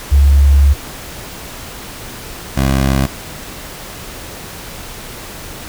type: tone pair in turn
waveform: sine / 15% pulse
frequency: 70.1 / 67.13 Hz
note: C#2 / C2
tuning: +20 / +45 cents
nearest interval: minor second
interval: 75 cents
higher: first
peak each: -5 dBFS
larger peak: neither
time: 0.11-0.74 / 2.56-3.07 s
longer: first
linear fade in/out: 20 ms
effects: pink hiss -30 dBFS RMS until 5.68 s